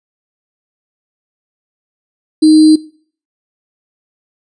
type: tone with sample-and-hold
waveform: sine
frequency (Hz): 311.1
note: D#4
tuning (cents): 0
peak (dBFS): -3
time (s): 2.42-2.76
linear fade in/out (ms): 10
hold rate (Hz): 4410
effects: noise-tail reverb RT60 0.5 s tail -21 dB re dry + resampled to 22050 Hz